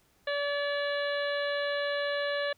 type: harmonic tone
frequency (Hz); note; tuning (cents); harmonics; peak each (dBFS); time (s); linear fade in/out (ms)
574; D5; -40; 1 / 2 / 3 / 4 / 5 / 6 / 7; -30 / -40 / -34 / -45 / -43 / -43 / -42; 0.27-2.53; 5
effects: pink hiss -67 dBFS RMS until 2.57 s